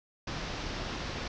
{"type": "low-pass noise", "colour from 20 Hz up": "pink", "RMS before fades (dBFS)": -37, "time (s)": [0.27, 1.28], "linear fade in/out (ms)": 5, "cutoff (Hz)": 5900, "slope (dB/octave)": 48, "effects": []}